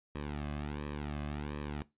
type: tone with flanger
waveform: sawtooth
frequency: 73.42 Hz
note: D2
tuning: in tune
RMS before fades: -39 dBFS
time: 0.15-1.82 s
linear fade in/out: 0 ms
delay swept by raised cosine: 1.4 to 2.18 ms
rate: 1.4 Hz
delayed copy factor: -0.9
effects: noise-tail reverb RT60 0.2 s tail -19 dB re dry + resampled to 8000 Hz